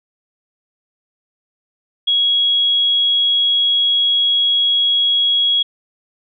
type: tone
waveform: sine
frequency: 3320 Hz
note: G#7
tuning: 1 cent flat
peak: -12 dBFS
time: 2.07-5.63 s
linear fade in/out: 10 ms
effects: none